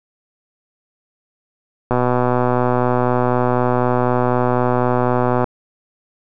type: click train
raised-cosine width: 1 ms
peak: -3 dBFS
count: 439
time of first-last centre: 1.91-5.442 s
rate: 124 Hz
effects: none